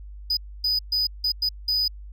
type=tone bursts at uneven times; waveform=triangle; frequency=4978 Hz; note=D#8; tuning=in tune; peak=-19 dBFS; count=6; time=0.3-0.37 / 0.64-0.79 / 0.92-1.07 / 1.24-1.32 / 1.42-1.49 / 1.68-1.88 s; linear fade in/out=5 ms; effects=added 50 Hz sine -37 dBFS peak until 2.12 s